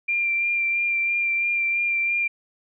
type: tone with vibrato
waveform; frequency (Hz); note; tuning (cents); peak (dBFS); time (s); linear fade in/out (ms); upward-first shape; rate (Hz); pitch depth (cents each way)
sine; 2378; D7; +21; -20; 0.08-2.28; 10; sine; 3; 18
effects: none